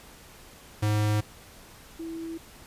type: tone pair in turn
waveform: square / sine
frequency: 105.7 / 328.5 Hz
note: G#2 / E4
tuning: +31 / -6 cents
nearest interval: octave + minor sixth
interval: 1963 cents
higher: second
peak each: -23 / -33 dBFS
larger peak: first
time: 0.82-1.21 / 1.99-2.38 s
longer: neither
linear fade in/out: 10 ms
effects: pink hiss -50 dBFS RMS until 2.66 s + resampled to 32000 Hz